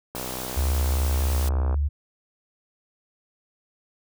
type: high-pass noise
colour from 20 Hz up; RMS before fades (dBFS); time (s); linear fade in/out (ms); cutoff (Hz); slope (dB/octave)
white; -35; 0.15-1.49; 5; 420; 96
type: click train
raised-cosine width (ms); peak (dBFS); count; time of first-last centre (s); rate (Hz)
1; -19; 102; 0.15-1.743; 63.4
type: tone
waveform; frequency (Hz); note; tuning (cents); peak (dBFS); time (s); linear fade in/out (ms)
sine; 72.4; D2; -24; -20; 0.56-1.89; 20
effects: none